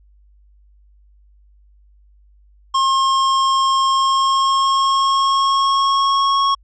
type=tone with pitch glide; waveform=square; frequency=1072 to 1101.5 Hz; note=C6 to C#6; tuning=+42 to -11 cents; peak=-14 dBFS; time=2.74-6.55 s; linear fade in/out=10 ms; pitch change=+47 cents; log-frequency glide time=3.88-6.44 s; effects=added 50 Hz sine -48 dBFS peak until 6.63 s + resampled to 16000 Hz